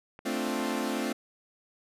clicks, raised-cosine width 0.5 ms, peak -31 dBFS, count 3, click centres 0.191 / 0.479 / 0.602 s
sawtooth chord, D minor seventh, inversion second, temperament equal, 220 / 261.6 / 293.7 / 349.2 Hz, A3 / C4 / D4 / F4, 0 / 0 / 0 / 0 cents, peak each -30 / -29 / -32 / -32 dBFS, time 0.25-1.13 s, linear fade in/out 10 ms
effects resampled to 32000 Hz

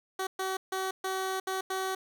15% pulse tone bursts at uneven times, 379.4 Hz, F#4, 43 cents sharp, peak -24 dBFS, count 6, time 0.19-0.27 / 0.39-0.57 / 0.72-0.91 / 1.04-1.4 / 1.47-1.61 / 1.7-1.95 s, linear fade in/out 5 ms, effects none

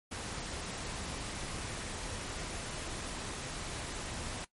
pink noise, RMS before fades -40 dBFS, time 0.11-4.45 s, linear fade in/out 10 ms, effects noise-tail reverb RT60 0.1 s tail -17 dB re dry + MP3 48 kbps

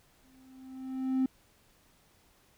triangle tone with exponential growth, 261.6 Hz, C4, in tune, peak -20 dBFS, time 0.24-1.26 s, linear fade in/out 5 ms, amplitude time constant 220 ms, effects tanh soft clip ceiling -20 dBFS + pink hiss -65 dBFS RMS until 2.57 s

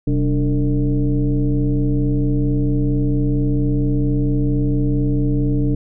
sine tone with frequency modulation, 129.8 Hz, C3, 13 cents flat, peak -14 dBFS, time 0.07-5.75 s, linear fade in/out 5 ms, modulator 162 Hz, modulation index 1.3, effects none

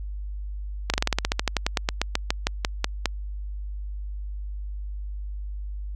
slowing click train, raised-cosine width 0.2 ms, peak -4 dBFS, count 22, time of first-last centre 0.9-3.057 s, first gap 38 ms, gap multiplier 1.09, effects added 50 Hz sine -30 dBFS peak until 5.95 s

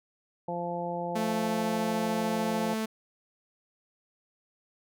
harmonic tone, 173.3 Hz, F3, 13 cents flat, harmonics 1 / 2 / 3 / 4 / 5, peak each -37 / -40 / -35 / -37 / -36 dBFS, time 0.48-2.74 s, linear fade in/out 5 ms
sawtooth tone, 220 Hz, A3, in tune, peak -25 dBFS, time 1.15-2.86 s, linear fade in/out 10 ms
effects none

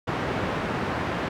pink band-pass noise, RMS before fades -28 dBFS, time 0.07-1.29 s, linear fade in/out 10 ms, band 110 to 1900 Hz, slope 12 dB/octave, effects none

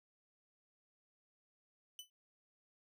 sawtooth tone with exponential decay, 3001 Hz, F#7, 24 cents sharp, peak -40 dBFS, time 1.99-2.1 s, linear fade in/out 1 ms, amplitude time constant 23 ms, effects none

